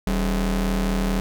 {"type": "ring-modulated tone", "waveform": "45% pulse", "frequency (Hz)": 117.4, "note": "A#2", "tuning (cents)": 13, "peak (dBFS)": -17, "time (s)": [0.07, 1.2], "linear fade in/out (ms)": 0, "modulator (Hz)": 75.2, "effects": []}